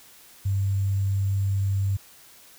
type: tone with sample-and-hold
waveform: sine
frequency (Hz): 98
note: G2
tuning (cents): 0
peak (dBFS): -21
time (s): 0.45-1.97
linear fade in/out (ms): 10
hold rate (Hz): 7350
effects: white hiss -51 dBFS RMS until 2.58 s

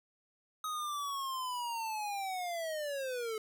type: linear sweep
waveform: square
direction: down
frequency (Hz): 1263 to 428.2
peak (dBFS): -36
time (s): 0.64-3.38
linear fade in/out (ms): 2
effects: none

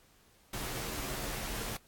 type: noise with comb filter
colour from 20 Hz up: pink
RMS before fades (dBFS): -38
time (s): 0.53-1.77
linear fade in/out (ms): 5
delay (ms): 12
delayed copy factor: -0.7
effects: pink hiss -64 dBFS RMS until 1.87 s + AAC 64 kbps

